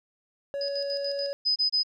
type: tone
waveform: triangle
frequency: 561 Hz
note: C#5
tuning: 21 cents sharp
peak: -27 dBFS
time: 0.54-1.33 s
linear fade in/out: 0 ms
type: tone with tremolo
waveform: sine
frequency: 4988 Hz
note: D#8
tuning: 3 cents sharp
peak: -30 dBFS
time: 0.61-1.33 s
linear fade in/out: 2 ms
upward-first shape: square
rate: 6.9 Hz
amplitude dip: 70%
type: tone bursts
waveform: sine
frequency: 5020 Hz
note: D#8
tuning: 15 cents sharp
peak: -21 dBFS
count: 3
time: 1.45-1.834 s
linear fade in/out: 20 ms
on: 110 ms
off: 27 ms
effects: none